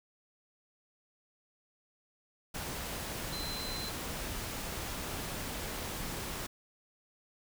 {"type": "tone in noise", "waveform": "sine", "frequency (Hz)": 4068, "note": "C8", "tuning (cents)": -50, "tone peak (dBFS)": -40, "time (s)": [3.32, 3.9], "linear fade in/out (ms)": 10, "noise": "pink", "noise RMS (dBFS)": -39, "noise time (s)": [2.54, 6.47], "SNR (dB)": -4, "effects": []}